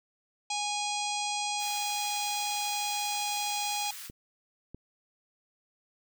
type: harmonic tone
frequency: 825 Hz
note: G#5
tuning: 12 cents flat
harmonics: 1 / 3 / 4 / 5 / 6 / 7 / 8 / 9 / 10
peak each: -33 / -38 / -39 / -40 / -41 / -41 / -42 / -43 / -43 dBFS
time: 0.5-3.91 s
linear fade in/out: 5 ms
type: high-pass noise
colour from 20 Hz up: white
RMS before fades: -43 dBFS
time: 1.58-4.11 s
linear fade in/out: 50 ms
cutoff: 1200 Hz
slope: 24 dB/octave
type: clicks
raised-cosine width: 3 ms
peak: -30 dBFS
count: 2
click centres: 4.099 / 4.746 s
effects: none